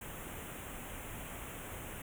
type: band-stop noise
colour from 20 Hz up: pink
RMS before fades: -45 dBFS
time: 0.01-2.02 s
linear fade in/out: 5 ms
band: 3200 to 6900 Hz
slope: 48 dB/octave
effects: none